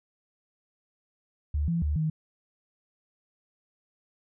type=tone with pitch steps; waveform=sine; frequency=73.9 / 168.2 / 74.5 / 156.7 Hz; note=D2 / E3 / D2 / D#3; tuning=+11 / +35 / +25 / +13 cents; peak=-24 dBFS; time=1.54-2.1 s; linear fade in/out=5 ms; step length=140 ms; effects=none